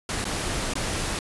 pink noise with dropouts, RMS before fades -28 dBFS, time 0.09-1.19 s, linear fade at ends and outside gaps 2 ms, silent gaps 0.243-0.252 / 0.737-0.754 s, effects resampled to 24000 Hz

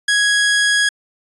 sawtooth tone, 1661.2 Hz, G#6, in tune, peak -9 dBFS, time 0.08-0.89 s, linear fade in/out 5 ms, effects resampled to 24000 Hz

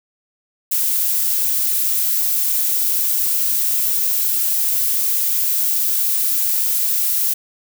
violet noise, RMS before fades -18 dBFS, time 0.71-7.34 s, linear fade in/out 10 ms, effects none

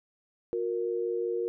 sine tone pair together, 360.8 / 466.2 Hz, F#4 / A#4, -44 / 0 cents, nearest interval major third, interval 444 cents, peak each -31 / -30 dBFS, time 0.53-1.48 s, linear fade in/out 0 ms, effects none

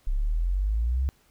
sine exponential sweep, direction up, 32.7 to 69.3 Hz, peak -22 dBFS, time 0.07-1.09 s, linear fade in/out 0 ms, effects pink hiss -63 dBFS RMS until 1.3 s

